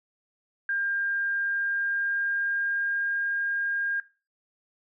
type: tone with pitch glide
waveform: sine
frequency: 1602 to 1614.1 Hz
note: G6 to G#6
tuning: +37 to -50 cents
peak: -25 dBFS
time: 0.69-4 s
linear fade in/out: 2 ms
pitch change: +13 cents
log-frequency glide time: 1.34-3.26 s
effects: noise-tail reverb RT60 0.3 s tail -17 dB re dry